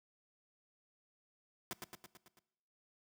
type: noise with echo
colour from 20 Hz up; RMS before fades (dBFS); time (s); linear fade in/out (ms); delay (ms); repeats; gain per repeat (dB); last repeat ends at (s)
pink; -41; 1.71-1.73; 0; 110; 6; -4; 2.39
effects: noise-tail reverb RT60 1.0 s tail -21 dB re dry + high-pass 100 Hz 12 dB/octave